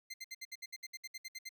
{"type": "tone bursts", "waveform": "20% pulse", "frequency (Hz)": 2083, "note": "C7", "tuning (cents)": -8, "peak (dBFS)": -37, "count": 14, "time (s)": [0.1, 1.492], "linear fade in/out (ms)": 10, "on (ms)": 40, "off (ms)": 64, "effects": []}